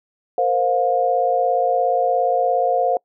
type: chord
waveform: sine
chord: Bb suspended second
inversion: none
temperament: equal with one note detuned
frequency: 466.2 / 523.3 / 710.3 Hz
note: Bb4 / C5 / F5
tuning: 0 / 0 / +29 cents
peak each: -23 / -20 / -18 dBFS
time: 0.38-2.97 s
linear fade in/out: 2 ms
effects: noise-tail reverb RT60 0.1 s tail -26 dB re dry